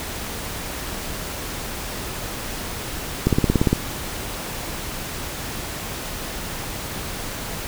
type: click train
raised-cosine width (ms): 3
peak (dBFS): -3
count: 9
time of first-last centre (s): 3.27-3.73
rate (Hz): 17.4
effects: pink hiss -30 dBFS RMS until 7.67 s